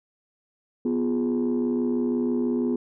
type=chord; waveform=sine; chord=F diminished; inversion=second; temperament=equal; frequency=246.9 / 349.2 / 415.3 Hz; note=Cb4 / F4 / Ab4; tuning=0 / 0 / 0 cents; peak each=-22 / -27 / -28 dBFS; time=0.85-2.76 s; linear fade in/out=5 ms; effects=tanh soft clip ceiling -17 dBFS